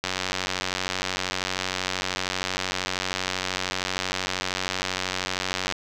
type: click train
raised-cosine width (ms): 0.2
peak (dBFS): -8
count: 529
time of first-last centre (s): 0.04-5.724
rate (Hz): 92.9
effects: none